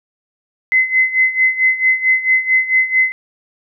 sine tone with tremolo, 2045 Hz, C7, 40 cents flat, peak -8 dBFS, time 0.72-3.12 s, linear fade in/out 0 ms, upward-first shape sine, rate 4.5 Hz, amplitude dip 80%, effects none

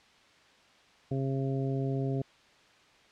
harmonic tone, 134.9 Hz, C#3, 47 cents flat, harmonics 1 / 2 / 3 / 4 / 5, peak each -30 / -35 / -36 / -44 / -42 dBFS, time 1.11-2.22 s, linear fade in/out 5 ms, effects white hiss -60 dBFS RMS until 3.11 s + low-pass 4000 Hz 12 dB/octave

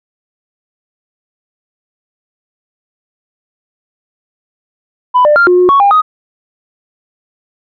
sine tone with pitch steps, 996 / 596 / 1393 / 358.6 / 361.5 / 1112 / 804 / 1252 Hz, B5 / D5 / F6 / F4 / F#4 / C#6 / G5 / D#6, +14 / +25 / -5 / +46 / -40 / +5 / +44 / +10 cents, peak -3 dBFS, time 5.14-6.02 s, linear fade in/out 20 ms, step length 110 ms, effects tanh soft clip ceiling -1 dBFS

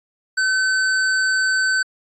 square tone, 1527 Hz, G6, 46 cents flat, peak -17 dBFS, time 0.37-1.83 s, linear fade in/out 10 ms, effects resampled to 22050 Hz

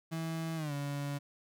35% pulse tone with pitch glide, 162.9 to 142.63 Hz, E3 to C#3, -20 to +50 cents, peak -33 dBFS, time 0.11-1.19 s, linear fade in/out 20 ms, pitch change -230 cents, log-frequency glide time 0.56-0.73 s, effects none

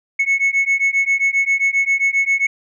sine beating tone pair, 2197 / 2204.5 Hz, C#7 / C#7, -16 / -10 cents, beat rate 7.5 Hz, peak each -15 dBFS, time 0.19-2.47 s, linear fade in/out 10 ms, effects tanh soft clip ceiling -11 dBFS

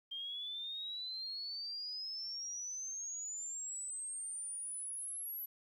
sine exponential sweep, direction up, 3179 to 11840 Hz, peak -40 dBFS, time 0.11-5.46 s, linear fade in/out 10 ms, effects 12-bit

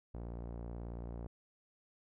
sawtooth tone with low-pass filter, 58.4 Hz, A#1, 4 cents sharp, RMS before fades -44 dBFS, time 0.14-1.27 s, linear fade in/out 5 ms, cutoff 710 Hz, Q 1, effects none

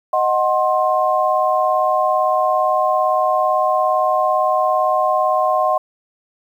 sine chord, C diminished, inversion first, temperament equal with one note detuned, 622.3 / 740 / 1058.7 Hz, Eb5 / Gb5 / C6, 0 / 0 / +20 cents, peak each -18 dBFS, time 0.13-5.78 s, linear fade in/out 5 ms, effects 8-bit

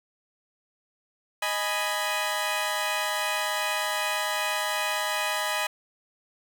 15% pulse chord, G# minor, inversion second, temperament equal, 622.3 / 830.6 / 987.8 Hz, D#5 / G#5 / B5, 0 / 0 / 0 cents, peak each -24 dBFS, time 1.42-5.67 s, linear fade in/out 5 ms, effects none

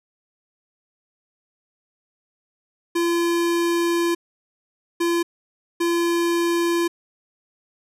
square tone bursts at uneven times, 341.5 Hz, F4, 39 cents flat, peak -19 dBFS, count 3, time 2.95-4.15 / 5-5.23 / 5.8-6.88 s, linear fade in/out 10 ms, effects resampled to 32000 Hz

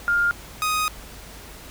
sine / sawtooth tone pair in turn, 1407 / 1249.4 Hz, F6 / D#6, +12 / +7 cents, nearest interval major second, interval 205 cents, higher first, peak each -17 dBFS, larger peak neither, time 0.08-0.31 / 0.62-0.88 s, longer second, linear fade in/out 0 ms, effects added 50 Hz sine -44 dBFS peak until 1.7 s + pink hiss -42 dBFS RMS until 1.7 s

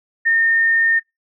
sine tone, 1824 Hz, A#6, 38 cents flat, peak -12 dBFS, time 0.25-1 s, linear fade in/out 20 ms, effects noise-tail reverb RT60 0.2 s tail -25 dB re dry

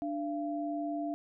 sine tone pair together, 295.4 / 683 Hz, D4 / F5, +10 / -39 cents, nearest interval octave + minor third, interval 1451 cents, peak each -34 / -36 dBFS, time 0.02-1.14 s, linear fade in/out 0 ms, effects none

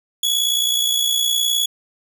sawtooth tone with amplitude modulation, 3379 Hz, G#7, 29 cents sharp, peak -11 dBFS, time 0.23-1.66 s, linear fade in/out 5 ms, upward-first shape sine, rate 59.3 Hz, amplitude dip 55%, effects none

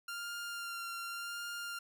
sawtooth tone with vibrato, 1392 Hz, F6, 6 cents flat, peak -36 dBFS, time 0.08-1.79 s, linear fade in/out 5 ms, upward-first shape sine, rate 0.88 Hz, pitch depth 17 cents each way, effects 13-bit

